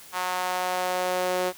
sawtooth tone with high-pass filter sweep, 182.3 Hz, F#3, 25 cents flat, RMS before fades -27 dBFS, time 0.12-1.53 s, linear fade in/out 50 ms, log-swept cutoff 960 to 460 Hz, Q 2.2, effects white hiss -47 dBFS RMS until 1.57 s

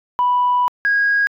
sine tone pair in turn, 986 / 1642 Hz, B5 / G#6, -3 / -20 cents, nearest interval major sixth, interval 883 cents, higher second, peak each -12 dBFS, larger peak neither, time 0.19-0.68 / 0.85-1.27 s, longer first, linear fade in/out 0 ms, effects tanh soft clip ceiling -9 dBFS

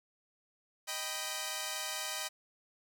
5% pulse chord, Eb augmented, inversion none, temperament equal, 622.3 / 784 / 987.8 Hz, Eb5 / G5 / B5, 0 / 0 / 0 cents, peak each -29 dBFS, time 0.87-2.29 s, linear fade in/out 20 ms, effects none

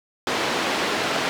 pink band-pass noise, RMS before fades -24 dBFS, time 0.27-1.29 s, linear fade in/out 0 ms, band 300 to 4200 Hz, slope 12 dB/octave, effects none

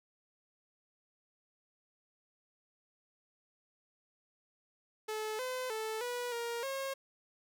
sawtooth tone with pitch steps, 432.4 / 510 / 438.8 / 488 / 469.7 / 541 Hz, A4 / C5 / A4 / B4 / A#4 / C#5, -30 / -44 / -5 / -21 / +13 / -42 cents, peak -32 dBFS, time 5.08-6.94 s, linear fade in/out 10 ms, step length 310 ms, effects none

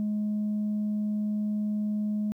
sine tone, 210.3 Hz, G#3, 22 cents sharp, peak -24 dBFS, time 0-2.32 s, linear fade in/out 0 ms, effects tanh soft clip ceiling -24 dBFS + 11-bit

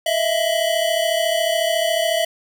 square tone cluster, 636 / 670 / 2989 Hz, D#5 / E5 / F#7, +38 / +28 / +17 cents, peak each -22 / -21 / -26 dBFS, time 0.06-2.25 s, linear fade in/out 5 ms, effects none

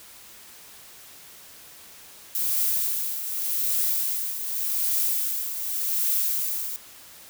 violet noise with tremolo, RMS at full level -23 dBFS, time 2.35-6.76 s, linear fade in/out 0 ms, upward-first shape triangle, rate 0.86 Hz, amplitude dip 65%, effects white hiss -47 dBFS RMS until 7.29 s

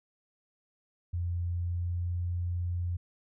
sine tone with pitch glide, 87 to 87.81 Hz, F2 to F2, -6 to +10 cents, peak -29 dBFS, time 1.13-2.97 s, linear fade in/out 10 ms, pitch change +16 cents, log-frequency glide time 1.49-2.19 s, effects none

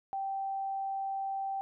sine tone, 780 Hz, G5, 9 cents flat, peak -32 dBFS, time 0.13-1.61 s, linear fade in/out 0 ms, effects none

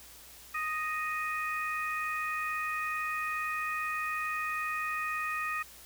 harmonic tone, 622.3 Hz, D#5, in tune, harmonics 2 / 3 / 4, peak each -34 / -36 / -37 dBFS, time 0.54-5.63 s, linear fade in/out 10 ms, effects added 60 Hz sine -61 dBFS peak until 5.85 s + white hiss -52 dBFS RMS until 5.85 s

